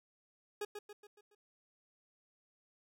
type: tone with echo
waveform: 40% pulse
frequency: 415.3 Hz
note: G#4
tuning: in tune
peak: -36 dBFS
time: 0.61-0.65 s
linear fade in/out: 5 ms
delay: 140 ms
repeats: 5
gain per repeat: -6 dB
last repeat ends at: 1.35 s
effects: none